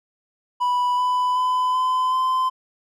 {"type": "tone with pitch steps", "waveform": "triangle", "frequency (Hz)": [986, 996.9, 1007.9, 1019, 1030.2], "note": ["B5", "B5", "B5", "C6", "C6"], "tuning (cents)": [-3, 16, 35, -46, -27], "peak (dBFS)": -16, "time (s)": [0.6, 2.5], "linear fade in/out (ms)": 20, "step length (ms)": 380, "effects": []}